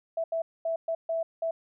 sine tone bursts at uneven times, 658 Hz, E5, 3 cents flat, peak -26 dBFS, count 6, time 0.17-0.24 / 0.32-0.42 / 0.65-0.76 / 0.88-0.95 / 1.09-1.23 / 1.42-1.51 s, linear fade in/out 5 ms, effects none

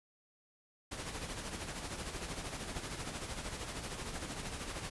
pink noise with tremolo, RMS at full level -40 dBFS, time 0.91-4.9 s, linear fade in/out 10 ms, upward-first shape sine, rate 13 Hz, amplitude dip 50%, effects resampled to 24000 Hz

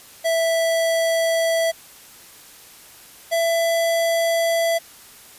square tone pair in turn, 659.3 / 667 Hz, E5 / E5, 0 / +20 cents, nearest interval unison, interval 20 cents, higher second, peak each -18 dBFS, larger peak neither, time 0.24-1.72 / 3.31-4.79 s, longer neither, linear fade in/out 20 ms, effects white hiss -45 dBFS RMS until 5.38 s + resampled to 32000 Hz

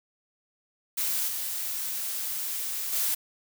blue noise with level steps, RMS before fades -28 / -32 / -27 dBFS, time 0.97-3.15 s, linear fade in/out 10 ms, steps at 1.27 / 2.92 s, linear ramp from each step 20 ms, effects none

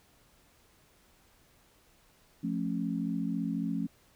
sine chord, F augmented, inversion none, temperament just, 174.61 / 218.3 / 272.8 Hz, F3 / A3 / C#4, 0 / -13 / -28 cents, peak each -34 dBFS, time 2.43-3.87 s, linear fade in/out 10 ms, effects pink hiss -64 dBFS RMS until 4.15 s

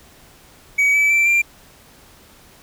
triangle tone with pitch steps, 2266 / 2302 / 2338 / 2375 Hz, C#7 / D7 / D7 / D7, +37 / -35 / -8 / +19 cents, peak -11 dBFS, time 0.78-1.42 s, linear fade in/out 10 ms, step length 160 ms, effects pink hiss -48 dBFS RMS until 2.62 s

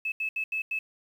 sine tone bursts at uneven times, 2603 Hz, E7, 22 cents flat, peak -27 dBFS, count 5, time 0.05-0.12 / 0.2-0.29 / 0.36-0.44 / 0.52-0.62 / 0.71-0.79 s, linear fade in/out 5 ms, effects 9-bit

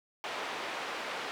pink band-pass noise, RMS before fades -38 dBFS, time 0.24-1.31 s, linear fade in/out 0 ms, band 520 to 3200 Hz, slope 12 dB/octave, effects none

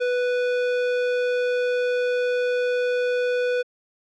square tone, 494.1 Hz, B4, 1 cent sharp, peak -21 dBFS, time 0-3.63 s, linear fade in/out 20 ms, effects low-pass 3000 Hz 12 dB/octave

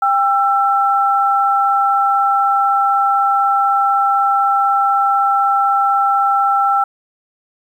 sine tone pair together, 795.6 / 1338 Hz, G5 / E6, +25 / +25 cents, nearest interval major sixth, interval 900 cents, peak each -14 dBFS, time 0.02-6.84 s, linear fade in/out 5 ms, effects 8-bit

